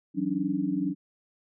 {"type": "tone cluster", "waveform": "sine", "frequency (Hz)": [165.2, 187.4, 278.3, 300], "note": ["E3", "F#3", "C#4", "D4"], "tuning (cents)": [4, 22, 7, 37], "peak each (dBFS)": [-37, -31, -29, -30], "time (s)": [0.14, 0.95], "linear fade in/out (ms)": 50, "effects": []}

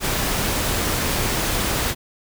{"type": "noise", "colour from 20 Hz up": "pink", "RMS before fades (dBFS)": -22, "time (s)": [0, 1.95], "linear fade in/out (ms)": 50, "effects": []}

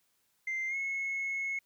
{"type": "tone with pitch glide", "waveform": "sine", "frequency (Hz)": [2086, 2182], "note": ["C7", "C#7"], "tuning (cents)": [-6, -28], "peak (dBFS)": -30, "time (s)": [0.47, 1.59], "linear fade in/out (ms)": 5, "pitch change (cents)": 78, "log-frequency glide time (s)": [0.68, 0.76], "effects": ["tanh soft clip ceiling -29 dBFS", "white hiss -74 dBFS RMS until 1.65 s"]}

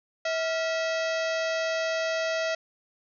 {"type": "harmonic tone with a mistuned harmonic", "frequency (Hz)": 648, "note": "E5", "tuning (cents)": -30, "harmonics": [1, 2, 3, 4, 5, 6, 7, 8, 9, 10], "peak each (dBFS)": [-27, -35, -34, -38, -41, -43, -42, -43, -47, -47], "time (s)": [0.25, 2.55], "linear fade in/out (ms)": 5, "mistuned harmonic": 2, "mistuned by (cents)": 120, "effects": []}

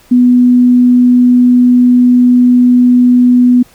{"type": "tone", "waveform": "sine", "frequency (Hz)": 247, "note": "B3", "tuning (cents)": 0, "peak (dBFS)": -3, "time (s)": [0.11, 3.63], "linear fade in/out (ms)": 10, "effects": ["pink hiss -44 dBFS RMS until 3.74 s"]}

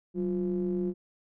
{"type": "ring-modulated tone", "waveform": "triangle", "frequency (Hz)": 82.41, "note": "E2", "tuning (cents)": 0, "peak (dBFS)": -22, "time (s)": [0.14, 0.94], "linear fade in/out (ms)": 50, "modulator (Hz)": 271, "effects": []}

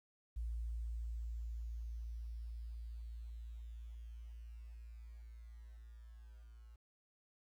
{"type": "tone with level ramp", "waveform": "sine", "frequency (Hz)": 57.1, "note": "A#1", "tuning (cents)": -35, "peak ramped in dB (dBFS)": [-37, -54], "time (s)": [0.36, 6.76], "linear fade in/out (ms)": 10, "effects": ["tanh soft clip ceiling -33 dBFS", "12-bit"]}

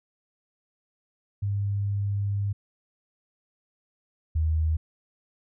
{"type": "tone pair in turn", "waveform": "sine", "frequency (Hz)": [100.8, 79.06], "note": ["G2", "D#2"], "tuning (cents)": [49, 28], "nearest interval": "major third", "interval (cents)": 421, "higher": "first", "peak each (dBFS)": [-24, -21], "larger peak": "second", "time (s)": [[1.42, 2.53], [4.35, 4.77]], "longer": "first", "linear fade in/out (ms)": 10, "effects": []}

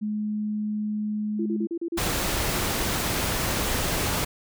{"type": "tone", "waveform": "sine", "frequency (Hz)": 211.5, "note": "G#3", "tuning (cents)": 32, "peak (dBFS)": -25, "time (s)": [0.01, 1.67], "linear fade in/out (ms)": 20}
{"type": "tone bursts", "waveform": "sine", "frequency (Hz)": 337.2, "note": "E4", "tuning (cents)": 39, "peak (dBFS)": -26, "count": 6, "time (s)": [1.39, 1.99], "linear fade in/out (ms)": 5, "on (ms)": 70, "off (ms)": 36}
{"type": "noise", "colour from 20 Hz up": "pink", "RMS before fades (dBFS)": -26, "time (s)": [1.97, 4.25], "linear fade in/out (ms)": 10}
{"effects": []}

